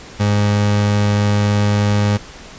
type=tone; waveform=30% pulse; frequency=103.2 Hz; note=G#2; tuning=10 cents flat; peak=-10 dBFS; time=0.19-2.18 s; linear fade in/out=20 ms; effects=pink hiss -37 dBFS RMS until 2.58 s + resampled to 16000 Hz